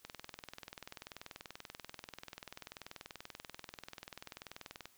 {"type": "click train", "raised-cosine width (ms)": 0.2, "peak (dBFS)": -28, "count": 100, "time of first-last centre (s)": [0.05, 4.856], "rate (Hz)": 20.6, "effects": ["white hiss -67 dBFS RMS until 4.97 s"]}